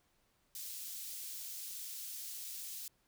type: high-pass noise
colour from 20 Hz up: white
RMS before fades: -45 dBFS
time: 0.55-2.88 s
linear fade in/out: 2 ms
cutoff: 4100 Hz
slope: 12 dB/octave
effects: pink hiss -75 dBFS RMS until 3.07 s